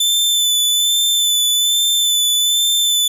sawtooth tone with vibrato, 3520 Hz, A7, in tune, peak -10 dBFS, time 0-3.08 s, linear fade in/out 5 ms, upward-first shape sine, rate 1.2 Hz, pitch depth 20 cents each way, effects 8-bit

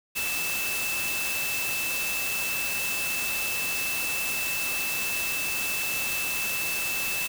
sine tone in noise, 2637 Hz, E7, in tune, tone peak -29 dBFS, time 0.15-7.28 s, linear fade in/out 20 ms, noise white, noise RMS -31 dBFS, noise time 0.15-7.28 s, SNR -1 dB, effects none

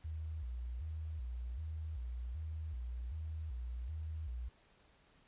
sine tone with vibrato, 69.1 Hz, C#2, 5 cents flat, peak -39 dBFS, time 0.04-4.49 s, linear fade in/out 10 ms, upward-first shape square, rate 1.3 Hz, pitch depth 230 cents each way, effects pink hiss -68 dBFS RMS until 5.27 s + resampled to 8000 Hz

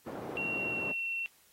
white band-pass noise, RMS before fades -41 dBFS, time 0.06-0.92 s, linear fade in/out 5 ms, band 160 to 520 Hz, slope 12 dB/octave
sine tone with pitch glide, 2742 to 2715 Hz, F7 to F7, -32 to -50 cents, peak -32 dBFS, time 0.37-1.26 s, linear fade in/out 0 ms, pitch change -18 cents, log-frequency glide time 0.62-1.02 s
effects white hiss -64 dBFS RMS until 1.52 s + AAC 48 kbps

